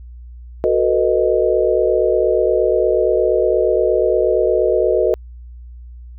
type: chord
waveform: sine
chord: B dominant seventh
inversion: second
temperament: equal with one note detuned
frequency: 370 / 445.4 / 493.9 / 622.3 Hz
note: F#4 / A4 / B4 / D#5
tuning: 0 / +21 / 0 / 0 cents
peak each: -18 dBFS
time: 0.64-5.14 s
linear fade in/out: 0 ms
effects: added 60 Hz sine -33 dBFS peak until 6.18 s